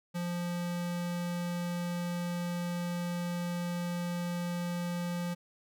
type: tone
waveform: square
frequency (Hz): 174.61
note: F3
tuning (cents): 0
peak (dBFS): -33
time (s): 0.14-5.35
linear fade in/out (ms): 20
effects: none